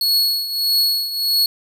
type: tone with tremolo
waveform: 45% pulse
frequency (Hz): 4356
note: C#8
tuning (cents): -31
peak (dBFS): -12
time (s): 0.01-1.46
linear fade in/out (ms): 2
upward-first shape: triangle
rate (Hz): 1.6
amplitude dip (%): 75
effects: none